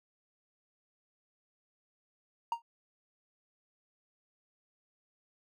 triangle tone with exponential decay, 931 Hz, A#5, 2 cents flat, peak -24 dBFS, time 2.52-2.62 s, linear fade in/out 2 ms, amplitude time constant 20 ms, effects none

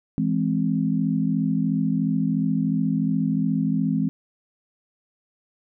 sine chord, E augmented, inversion none, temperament equal, 164.81 / 207.7 / 261.6 Hz, E3 / G#3 / B#3, 0 / 0 / 0 cents, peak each -24 dBFS, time 0.18-4.09 s, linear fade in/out 0 ms, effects none

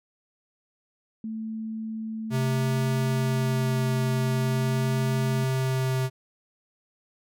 sine tone with pitch glide, 220.8 to 217.4 Hz, A3 to A3, +6 to -21 cents, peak -30 dBFS, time 1.24-5.44 s, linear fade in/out 2 ms, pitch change -27 cents, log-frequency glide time 4.79-5.09 s
square tone with vibrato, 130.81 Hz, C3, in tune, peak -24 dBFS, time 2.3-6.1 s, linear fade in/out 50 ms, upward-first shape sine, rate 0.43 Hz, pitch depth 11 cents each way
effects none

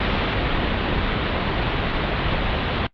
pink low-pass noise, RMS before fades -22 dBFS, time 0-2.87 s, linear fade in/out 5 ms, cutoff 3800 Hz, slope 48 dB/octave, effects noise-tail reverb RT60 0.1 s tail -21 dB re dry + Opus 48 kbps

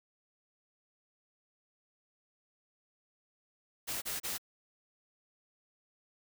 white noise bursts, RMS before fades -37 dBFS, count 3, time 3.87-4.382 s, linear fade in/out 20 ms, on 150 ms, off 31 ms, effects none

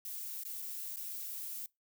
violet noise with dropouts, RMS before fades -42 dBFS, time 0.05-1.66 s, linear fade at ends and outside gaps 1 ms, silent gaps 0.435-0.451 / 0.618-0.622 / 0.961-0.969 s, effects noise-tail reverb RT60 0.2 s tail -24 dB re dry

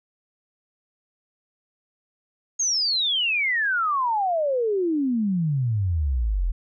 sine exponential sweep, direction down, 6645 to 39.66 Hz, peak -20 dBFS, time 2.59-6.52 s, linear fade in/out 10 ms, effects none

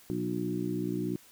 harmonic tone with a mistuned harmonic, 60.7 Hz, B1, 29 cents flat, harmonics 2 / 3 / 4 / 5 / 6, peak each -39 / -35 / -38 / -34 / -36 dBFS, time 0.1-1.16 s, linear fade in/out 0 ms, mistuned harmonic 6, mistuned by -18 cents, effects white hiss -57 dBFS RMS until 1.31 s

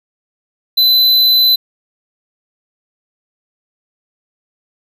square tone, 4021 Hz, B7, 30 cents sharp, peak -8 dBFS, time 0.77-1.56 s, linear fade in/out 10 ms, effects none

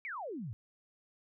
sine exponential sweep, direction down, 2376 to 98 Hz, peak -38 dBFS, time 0.05-0.53 s, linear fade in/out 0 ms, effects none

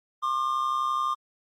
triangle tone pair together, 1068.3 / 1200 Hz, C6 / D6, +36 / +37 cents, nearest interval major second, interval 201 cents, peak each -27 / -24 dBFS, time 0.22-1.15 s, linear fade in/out 20 ms, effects Opus 48 kbps

